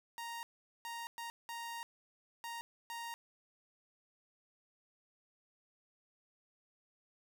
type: tone bursts at uneven times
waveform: sawtooth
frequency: 932.3 Hz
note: A#5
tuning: in tune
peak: -38 dBFS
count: 6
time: 0.18-0.43 / 0.85-1.07 / 1.18-1.3 / 1.49-1.83 / 2.44-2.61 / 2.9-3.14 s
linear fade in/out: 0 ms
effects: none